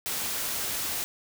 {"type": "noise", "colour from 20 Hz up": "white", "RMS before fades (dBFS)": -31, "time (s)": [0.06, 1.04], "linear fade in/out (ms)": 0, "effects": []}